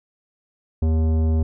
triangle tone with tanh clipping, 79.7 Hz, D#2, 42 cents sharp, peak -18 dBFS, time 0.82-1.43 s, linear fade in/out 5 ms, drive 18 dB, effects none

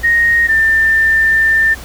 sine tone pair in turn, 1864.7 / 1789.9 Hz, A#6 / A6, 0 / +29 cents, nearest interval minor second, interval 71 cents, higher first, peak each -8 dBFS, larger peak neither, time 0.03-0.48 / 0.48-1.75 s, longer second, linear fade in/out 20 ms, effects added 60 Hz sine -29 dBFS peak until 1.84 s + pink hiss -33 dBFS RMS until 1.84 s

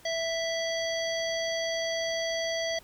harmonic tone, 659.3 Hz, E5, in tune, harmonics 1 / 3 / 5 / 7 / 9, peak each -30 / -35 / -37 / -38 / -40 dBFS, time 0.05-2.79 s, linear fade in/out 5 ms, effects pink hiss -55 dBFS RMS until 2.83 s

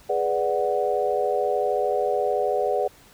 sine chord, G# half-diminished seventh, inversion none, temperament equal, 415.3 / 493.9 / 587.3 / 740 Hz, G#4 / B4 / D5 / F#5, 0 / 0 / 0 / 0 cents, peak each -26 dBFS, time 0.09-2.88 s, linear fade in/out 10 ms, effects pink hiss -52 dBFS RMS until 3.13 s

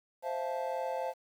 triangle chord, F major seventh, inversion second, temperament just, 523.8 / 654.8 / 698.5 / 873.1 Hz, C5 / E5 / F5 / A5, +2 / -12 / 0 / -14 cents, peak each -34 / -38 / -38 / -36 dBFS, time 0.22-1.14 s, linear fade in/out 50 ms, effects 10-bit

